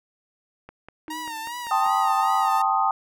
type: click train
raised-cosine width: 0.5 ms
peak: -26 dBFS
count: 7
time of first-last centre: 0.69-1.864 s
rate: 5.11 Hz
type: tone with exponential decay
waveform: triangle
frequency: 311.1 Hz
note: D#4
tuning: in tune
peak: -31 dBFS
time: 1.08-1.82 s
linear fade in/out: 5 ms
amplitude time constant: 160 ms
type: tone with vibrato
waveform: sawtooth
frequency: 932.3 Hz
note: A#5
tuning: in tune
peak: -27 dBFS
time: 1.1-2.62 s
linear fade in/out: 5 ms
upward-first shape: sine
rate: 2.6 Hz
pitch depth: 86 cents each way
type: chord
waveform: sine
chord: A half-diminished seventh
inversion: third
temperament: equal with one note detuned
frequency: 784 / 880 / 1055.6 / 1244.5 Hz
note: G5 / A5 / C6 / Eb6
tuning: 0 / 0 / +15 / 0 cents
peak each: -23 / -24 / -29 / -23 dBFS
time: 1.71-2.91 s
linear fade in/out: 2 ms
effects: none